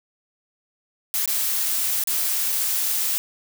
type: noise with dropouts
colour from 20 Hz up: blue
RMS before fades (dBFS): -23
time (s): 1.14-3.18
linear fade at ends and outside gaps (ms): 0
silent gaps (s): 1.258-1.276 / 2.038-2.073 / 2.521-2.524
effects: none